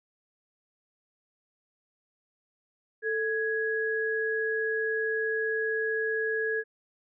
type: tone pair together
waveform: sine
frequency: 442.3 / 1666 Hz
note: A4 / G#6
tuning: +9 / +5 cents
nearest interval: octave + major seventh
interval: 2296 cents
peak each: -29 / -29 dBFS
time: 3.02-6.64 s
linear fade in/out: 50 ms
effects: none